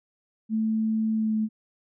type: tone with pitch glide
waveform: sine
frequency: 220 to 217.3 Hz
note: A3 to A3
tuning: 0 to -21 cents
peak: -22 dBFS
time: 0.49-1.49 s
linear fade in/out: 50 ms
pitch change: -21 cents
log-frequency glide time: 1.14-1.35 s
effects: none